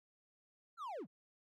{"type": "linear sweep", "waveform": "triangle", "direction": "down", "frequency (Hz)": [1410, 116.54], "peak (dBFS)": -40, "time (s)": [0.77, 1.07], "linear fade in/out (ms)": 50, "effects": []}